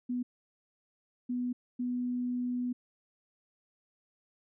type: tone bursts at uneven times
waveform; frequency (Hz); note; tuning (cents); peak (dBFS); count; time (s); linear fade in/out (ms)
sine; 246.9; B3; 0; -30; 3; 0.09-0.23 / 1.29-1.53 / 1.79-2.73; 10
effects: none